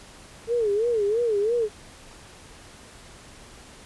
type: tone with vibrato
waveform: sine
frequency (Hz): 440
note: A4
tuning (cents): 0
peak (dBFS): -20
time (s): 0.47-1.69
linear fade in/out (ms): 50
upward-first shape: sine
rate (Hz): 3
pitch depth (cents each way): 160
effects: pink hiss -47 dBFS RMS until 3.85 s + resampled to 24000 Hz